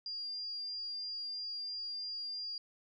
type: tone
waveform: sine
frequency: 4801 Hz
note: D8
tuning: 37 cents sharp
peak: -38 dBFS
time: 0.06-2.58 s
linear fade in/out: 2 ms
effects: none